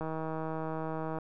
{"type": "click train", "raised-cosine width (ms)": 1, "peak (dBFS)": -23, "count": 188, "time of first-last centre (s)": [0.01, 1.186], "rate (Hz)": 159, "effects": []}